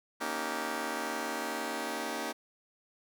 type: chord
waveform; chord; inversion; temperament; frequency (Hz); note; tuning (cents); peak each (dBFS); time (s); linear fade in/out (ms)
10% pulse; Eb dominant seventh; second; just; 233.3 / 280 / 311.1 / 388.9; Bb3 / Db4 / Eb4 / G4; +2 / +18 / 0 / -14; -31; 0.2-2.33; 20
effects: none